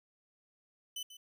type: tone with echo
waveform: sawtooth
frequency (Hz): 3015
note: F#7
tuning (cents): +32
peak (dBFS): -35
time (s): 0.96-1.03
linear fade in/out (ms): 5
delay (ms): 140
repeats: 1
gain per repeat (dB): -12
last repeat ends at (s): 1.17
effects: none